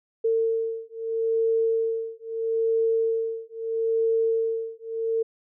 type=beating tone pair; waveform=sine; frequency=451.7 / 452.47 Hz; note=A4 / A4; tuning=+45 / +48 cents; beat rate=0.77 Hz; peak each=-25 dBFS; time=0.24-5.23 s; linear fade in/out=10 ms; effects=none